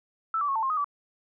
sine tone with pitch steps, 1319 / 1157 / 1095 / 890 / 1065 / 1250 / 1153 Hz, E6 / D6 / C#6 / A5 / C6 / D#6 / D6, +1 / -26 / -22 / +20 / +30 / +8 / -32 cents, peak -24 dBFS, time 0.34-0.844 s, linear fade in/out 2 ms, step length 72 ms, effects none

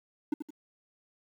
triangle tone with echo, 298.1 Hz, D4, 26 cents sharp, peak -23 dBFS, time 0.32-0.34 s, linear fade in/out 5 ms, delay 83 ms, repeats 2, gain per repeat -8 dB, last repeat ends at 0.506 s, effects 10-bit

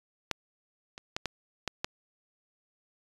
clicks, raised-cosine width 0.2 ms, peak -11 / -25 / -14 / -13 / -13 / -12 dBFS, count 6, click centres 0.313 / 0.979 / 1.165 / 1.257 / 1.677 / 1.845 s, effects resampled to 24000 Hz

